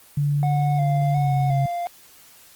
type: tone with pitch glide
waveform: sine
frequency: 144.5 to 136.39 Hz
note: D3 to C#3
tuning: -28 to -28 cents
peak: -18 dBFS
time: 0.17-1.66 s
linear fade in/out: 5 ms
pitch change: -100 cents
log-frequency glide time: 1.14-1.33 s
type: tone with vibrato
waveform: triangle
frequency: 713 Hz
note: F5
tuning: 36 cents sharp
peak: -22 dBFS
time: 0.43-1.87 s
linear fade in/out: 0 ms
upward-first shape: square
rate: 1.4 Hz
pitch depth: 42 cents each way
effects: white hiss -50 dBFS RMS until 2.55 s + Opus 24 kbps